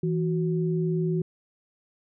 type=tone pair together; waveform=sine; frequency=164 / 369 Hz; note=E3 / F#4; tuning=-9 / -5 cents; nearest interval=octave + major second; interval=1404 cents; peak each=-24 / -28 dBFS; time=0.03-1.22 s; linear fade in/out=5 ms; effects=none